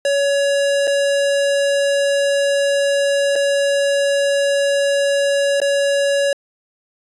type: tone with dropouts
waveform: square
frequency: 562 Hz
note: C#5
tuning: 24 cents sharp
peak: -15 dBFS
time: 0.05-6.33 s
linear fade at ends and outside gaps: 2 ms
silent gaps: 0.872-0.876 / 3.356-3.36 / 5.602-5.616 s
effects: resampled to 24000 Hz